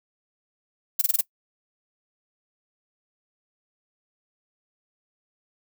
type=noise bursts; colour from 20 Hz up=violet; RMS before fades=-20 dBFS; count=5; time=0.99-1.211 s; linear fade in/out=5 ms; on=25 ms; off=24 ms; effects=noise-tail reverb RT60 0.1 s tail -21 dB re dry